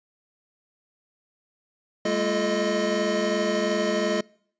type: tone cluster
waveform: square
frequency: 202.5 / 225.3 / 345.9 / 432.3 / 620 Hz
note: G#3 / A3 / F4 / A4 / D#5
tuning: -43 / +41 / -17 / -31 / -6 cents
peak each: -31 / -32 / -30 / -30 / -27 dBFS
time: 2.05-4.21 s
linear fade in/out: 5 ms
effects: noise-tail reverb RT60 0.6 s tail -26 dB re dry + resampled to 16000 Hz